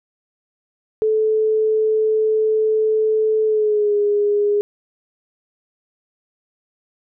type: tone with pitch glide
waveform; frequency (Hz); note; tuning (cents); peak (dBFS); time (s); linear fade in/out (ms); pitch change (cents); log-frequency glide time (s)
sine; 435.1 to 412.3; A4 to G#4; -19 to -13; -14; 1.02-4.61; 0; -94; 3.45-3.95
effects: none